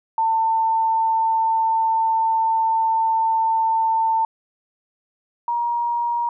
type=tone pair in turn; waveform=sine; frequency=896 / 947.1 Hz; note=A5 / A#5; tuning=+31 / +27 cents; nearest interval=minor second; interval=96 cents; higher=second; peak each=-16 / -19 dBFS; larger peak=first; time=0.18-4.25 / 5.48-6.29 s; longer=first; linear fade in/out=2 ms; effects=none